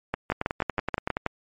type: two click trains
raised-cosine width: 0.5 ms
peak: -11 / -10 dBFS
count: 10 / 8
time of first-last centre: 0.32-1.169 / 0.14-1.264 s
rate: 10.6 / 6.23 Hz
effects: MP3 48 kbps